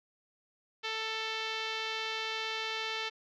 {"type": "tone with low-pass filter", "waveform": "5% pulse", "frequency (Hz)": 442.3, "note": "A4", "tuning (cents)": 9, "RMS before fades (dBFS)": -36, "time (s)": [0.83, 3.1], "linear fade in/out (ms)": 20, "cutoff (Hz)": 3600, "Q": 1.3, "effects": []}